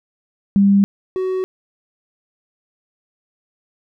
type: tone pair in turn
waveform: sine / triangle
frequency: 199 / 374 Hz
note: G3 / F#4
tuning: +26 / +19 cents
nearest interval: major seventh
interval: 1093 cents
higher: second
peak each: -9 / -16 dBFS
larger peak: first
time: 0.56-0.84 / 1.16-1.44 s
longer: neither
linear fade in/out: 0 ms
effects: none